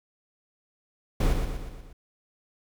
brown noise with echo, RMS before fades -22 dBFS, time 1.2-1.33 s, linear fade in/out 5 ms, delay 120 ms, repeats 5, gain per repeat -5 dB, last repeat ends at 1.93 s, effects none

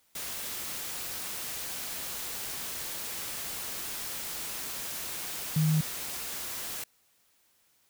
sine tone in noise, 155.7 Hz, D#3, 2 cents sharp, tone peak -22 dBFS, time 5.56-5.81 s, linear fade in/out 5 ms, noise white, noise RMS -37 dBFS, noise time 0.15-6.84 s, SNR +12 dB, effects white hiss -68 dBFS RMS until 7.89 s

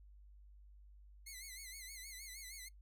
10% pulse tone with vibrato, 2100 Hz, C7, 6 cents sharp, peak -40 dBFS, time 1.26-2.69 s, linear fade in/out 10 ms, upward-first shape sine, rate 6.4 Hz, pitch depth 100 cents each way, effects noise-tail reverb RT60 0.1 s tail -20 dB re dry + added 50 Hz sine -57 dBFS peak until 2.81 s

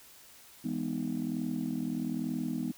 sine chord, E major seventh, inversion none, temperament just, 164.81 / 206 / 247.2 / 309 Hz, E3 / G#3 / B3 / D#4, 0 / -14 / +2 / -12 cents, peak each -38 / -36 / -33 / -37 dBFS, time 0.64-2.72 s, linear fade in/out 10 ms, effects tanh soft clip ceiling -24 dBFS + white hiss -55 dBFS RMS until 2.77 s

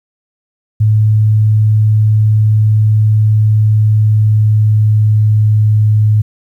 sine tone with pitch glide, 107.6 to 106.86 Hz, A2 to G#2, -38 to +50 cents, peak -6 dBFS, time 0.8-6.22 s, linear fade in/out 10 ms, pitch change -12 cents, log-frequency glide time 3.22-5.86 s, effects 8-bit

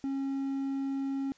triangle tone with quantisation, 272.6 Hz, C#4, 29 cents flat, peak -28 dBFS, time 0.04-1.32 s, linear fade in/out 0 ms, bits 9, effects white hiss -63 dBFS RMS until 1.37 s + resampled to 16000 Hz

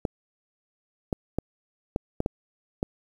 clicks, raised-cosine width 2 ms, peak -12 dBFS, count 7, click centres 0.052 / 1.128 / 1.386 / 1.961 / 2.204 / 2.261 / 2.829 s, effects 8-bit

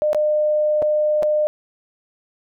sine tone with dropouts, 605 Hz, D#5, 49 cents flat, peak -15 dBFS, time 0.02-1.47 s, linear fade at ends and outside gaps 0 ms, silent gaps 0.131-0.147 / 0.82-0.825 / 1.225-1.231 s, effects none

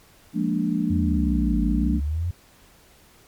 sine chord, Bb dominant seventh, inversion second, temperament equal, 174.61 / 207.7 / 233.1 / 293.7 Hz, F3 / Ab3 / Bb3 / D4, 0 / 0 / 0 / 0 cents, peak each -26 dBFS, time 0.33-2.01 s, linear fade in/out 50 ms
sine exponential two-way sweep, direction down then up, 90.4 to 51.91 to 90.4 Hz, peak -22 dBFS, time 0.9-2.31 s, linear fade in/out 5 ms, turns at 1.63 s
effects pink hiss -54 dBFS RMS until 3.27 s + MP3 96 kbps

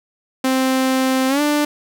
sawtooth tone with pitch glide, 261.6 to 295.3 Hz, C4 to D4, 0 to +10 cents, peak -11 dBFS, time 0.44-1.65 s, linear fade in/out 5 ms, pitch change +210 cents, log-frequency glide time 1.28-1.41 s, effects none

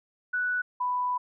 sine tone pair in turn, 1480 / 992.1 Hz, F#6 / B5, 0 / +8 cents, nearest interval perfect fifth, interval 692 cents, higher first, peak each -25 dBFS, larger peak neither, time 0.33-0.62 / 0.8-1.18 s, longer second, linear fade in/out 10 ms, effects none

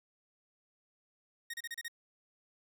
sawtooth tone bursts, 1864 Hz, A#6, 1 cent flat, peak -35 dBFS, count 6, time 1.5-1.882 s, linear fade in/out 5 ms, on 37 ms, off 32 ms, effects none

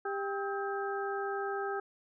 harmonic tone with a mistuned harmonic, 396.7 Hz, G4, 21 cents sharp, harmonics 1 / 2 / 3 / 4, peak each -35 / -38 / -40 / -41 dBFS, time 0.05-1.8 s, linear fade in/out 5 ms, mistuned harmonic 3, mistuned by +130 cents, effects none

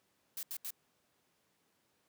blue noise bursts, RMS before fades -41 dBFS, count 3, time 0.37-0.706 s, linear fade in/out 2 ms, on 60 ms, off 78 ms, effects pink hiss -75 dBFS RMS until 2.08 s + high-pass 150 Hz 12 dB/octave

